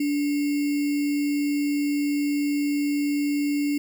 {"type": "tone with sample-and-hold", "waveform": "sine", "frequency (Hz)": 289.5, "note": "D4", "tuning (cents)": -25, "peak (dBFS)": -21, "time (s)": [0, 3.78], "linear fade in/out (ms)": 5, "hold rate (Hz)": 2450, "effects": []}